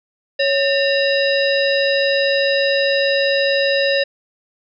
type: harmonic tone with a mistuned harmonic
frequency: 554.4 Hz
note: C#5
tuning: in tune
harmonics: 1 / 3 / 5 / 7 / 9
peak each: -16 / -21 / -23 / -24 / -26 dBFS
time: 0.39-4.04 s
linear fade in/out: 10 ms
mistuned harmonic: 3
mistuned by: +140 cents
effects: none